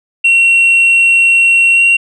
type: tone with pitch glide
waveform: sine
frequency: 2731 to 2748 Hz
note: F7 to F7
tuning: -39 to -29 cents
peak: -3 dBFS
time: 0.24-1.97 s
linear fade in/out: 10 ms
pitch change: +10 cents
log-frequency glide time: 1.74-1.81 s
effects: tanh soft clip ceiling -4 dBFS